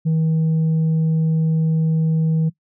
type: tone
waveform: sine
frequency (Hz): 160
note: D#3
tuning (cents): +49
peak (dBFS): -12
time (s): 0.05-2.5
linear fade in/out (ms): 20
effects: noise-tail reverb RT60 0.1 s tail -21 dB re dry + tanh soft clip ceiling -14 dBFS